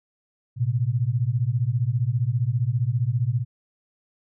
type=beating tone pair; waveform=sine; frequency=113.3 / 128.3 Hz; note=A#2 / C3; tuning=-49 / -34 cents; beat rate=15 Hz; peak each=-23 / -23 dBFS; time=0.56-3.45 s; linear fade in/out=50 ms; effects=none

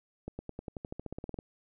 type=accelerating click train; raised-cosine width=2 ms; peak=-25 dBFS; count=16; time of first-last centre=0.28-1.389 s; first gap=110 ms; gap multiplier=0.94; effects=none

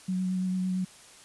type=tone with vibrato; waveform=sine; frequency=185 Hz; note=F#3; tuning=in tune; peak=-26 dBFS; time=0.08-0.85 s; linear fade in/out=10 ms; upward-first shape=sine; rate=8.9 Hz; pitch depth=15 cents each way; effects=white hiss -52 dBFS RMS until 1.24 s + resampled to 24000 Hz

